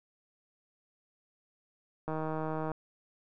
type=click train; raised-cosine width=1 ms; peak=-22 dBFS; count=101; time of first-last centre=2.08-2.717 s; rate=157 Hz; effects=none